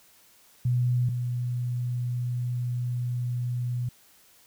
sine tone pair in turn, 123.3 / 122.59 Hz, B2 / B2, -2 / -12 cents, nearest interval unison, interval 10 cents, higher first, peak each -21 / -26 dBFS, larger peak first, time 0.65-1.09 / 1.09-3.89 s, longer second, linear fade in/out 5 ms, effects white hiss -58 dBFS RMS until 4.46 s

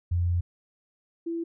sine tone pair in turn, 87.31 / 334.5 Hz, F2 / E4, 0 / +25 cents, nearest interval octave + major seventh, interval 2325 cents, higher second, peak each -22 / -28 dBFS, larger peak first, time 0.11-0.41 / 1.26-1.44 s, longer first, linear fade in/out 10 ms, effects none

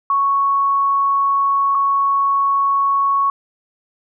sine tone pair in turn, 1108.7 / 1108.7 Hz, C#6 / C#6, 0 / 0 cents, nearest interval unison, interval 0 cents, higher neither, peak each -13 dBFS, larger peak neither, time 0.1-1.75 / 1.75-3.3 s, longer first, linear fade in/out 2 ms, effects none

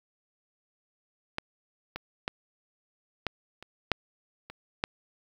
clicks, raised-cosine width 0.3 ms, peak -14 / -19 / -14 / -13 / -28 / -7 / -26 / -10 dBFS, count 8, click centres 1.384 / 1.96 / 2.279 / 3.267 / 3.626 / 3.917 / 4.5 / 4.839 s, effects 8-bit

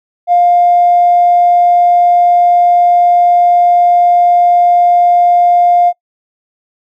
triangle tone with tanh clipping, 704 Hz, F5, 14 cents sharp, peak -5 dBFS, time 0.27-5.93 s, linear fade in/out 50 ms, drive 4 dB, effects noise-tail reverb RT60 0.1 s tail -23 dB re dry

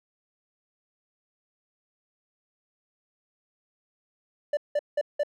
triangle tone bursts, 587.3 Hz, D5, in tune, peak -20 dBFS, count 4, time 4.53-5.234 s, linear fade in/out 5 ms, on 41 ms, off 180 ms, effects none

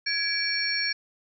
sine tone cluster, 1671 / 2315 / 4393 / 5520 Hz, G#6 / D7 / C#8 / F8, +10 / -25 / -16 / -21 cents, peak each -30 dBFS, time 0.06-0.93 s, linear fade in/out 10 ms, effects none

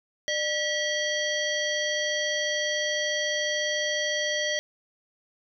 harmonic tone with a mistuned harmonic, 647 Hz, E5, 32 cents flat, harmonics 1 / 3 / 5 / 7 / 9, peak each -30 / -29 / -31 / -36 / -35 dBFS, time 0.28-4.59 s, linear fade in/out 0 ms, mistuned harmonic 1, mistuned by -130 cents, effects 10-bit

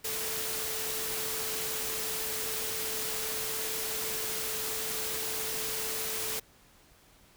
sine tone in noise, 439.5 Hz, A4, 2 cents flat, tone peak -42 dBFS, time 0.04-6.4 s, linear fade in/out 10 ms, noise white, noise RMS -34 dBFS, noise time 0.04-6.4 s, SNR -11 dB, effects pink hiss -60 dBFS RMS until 7.36 s

